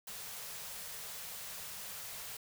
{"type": "band-stop noise", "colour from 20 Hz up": "white", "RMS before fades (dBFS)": -45, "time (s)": [0.07, 2.37], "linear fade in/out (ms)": 5, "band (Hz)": [220, 400], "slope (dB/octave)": 96, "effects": []}